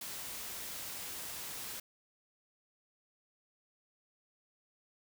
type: noise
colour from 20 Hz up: white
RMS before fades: -43 dBFS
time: 0.01-1.8 s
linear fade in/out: 5 ms
effects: none